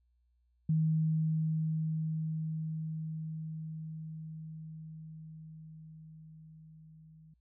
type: tone with level ramp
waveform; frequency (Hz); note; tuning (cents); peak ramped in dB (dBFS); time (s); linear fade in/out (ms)
sine; 158.2; D#3; +29; -25 to -54; 0.69-7.34; 5
effects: added 60 Hz sine -69 dBFS peak until 7.4 s